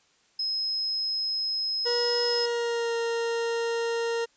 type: tone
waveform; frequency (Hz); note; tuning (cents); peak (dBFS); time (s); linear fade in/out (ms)
sine; 5130; E8; -48; -26; 0.39-2.46; 5
type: tone with pitch glide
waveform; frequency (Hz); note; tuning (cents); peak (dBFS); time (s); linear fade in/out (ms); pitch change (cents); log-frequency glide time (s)
40% pulse; 479.1 to 463.9; A#4 to A#4; +47 to -8; -25; 1.85-4.26; 20; -55; 2.24-2.95
effects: white hiss -64 dBFS RMS until 4.36 s + resampled to 16000 Hz